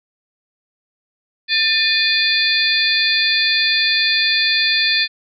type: tone cluster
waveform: sine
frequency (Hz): 1789 / 2458 / 3490 / 4174 / 4625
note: A6 / D#7 / A7 / C8 / D8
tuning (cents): +28 / -22 / -15 / -5 / -27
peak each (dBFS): -20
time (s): 1.48-5.08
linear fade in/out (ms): 50
effects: none